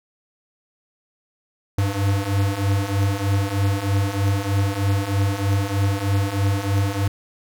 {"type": "beating tone pair", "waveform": "square", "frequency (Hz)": [97.2, 100.4], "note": ["G2", "G2"], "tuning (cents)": [-14, 42], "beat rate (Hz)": 3.2, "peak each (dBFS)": [-24, -21], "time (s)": [1.78, 7.08], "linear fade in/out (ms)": 5, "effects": []}